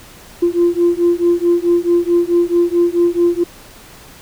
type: beating tone pair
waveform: sine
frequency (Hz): 343.9 / 348.5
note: F4 / F4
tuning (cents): -27 / -4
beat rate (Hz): 4.6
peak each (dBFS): -13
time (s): 0.42-3.44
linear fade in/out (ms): 10
effects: tanh soft clip ceiling -5 dBFS + pink hiss -40 dBFS RMS until 4.21 s